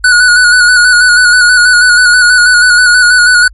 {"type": "tone with vibrato", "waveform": "square", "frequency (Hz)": 1468, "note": "F#6", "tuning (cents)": -14, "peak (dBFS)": -3, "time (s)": [0.04, 3.48], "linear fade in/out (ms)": 5, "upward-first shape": "square", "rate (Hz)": 6.2, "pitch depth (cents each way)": 30, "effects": ["added 50 Hz sine -30 dBFS peak until 3.53 s", "MP3 48 kbps"]}